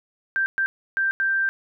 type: tone bursts at uneven times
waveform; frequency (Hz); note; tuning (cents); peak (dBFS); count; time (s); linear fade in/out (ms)
sine; 1573; G6; +6; -19; 4; 0.36-0.46 / 0.58-0.66 / 0.97-1.11 / 1.2-1.49; 0
effects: none